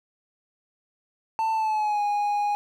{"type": "tone with pitch glide", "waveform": "triangle", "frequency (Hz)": [889, 824.7], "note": ["A5", "G#5"], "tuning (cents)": [18, -12], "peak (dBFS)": -20, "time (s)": [1.39, 2.55], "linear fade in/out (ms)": 0, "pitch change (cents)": -130, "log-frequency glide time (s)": [1.53, 2.02], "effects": []}